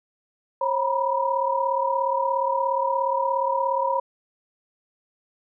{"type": "tone cluster", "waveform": "sine", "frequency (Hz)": [540, 948, 985], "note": ["C#5", "A#5", "B5"], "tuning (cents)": [-45, 29, -5], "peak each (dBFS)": -25, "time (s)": [0.61, 4], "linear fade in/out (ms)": 5, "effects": []}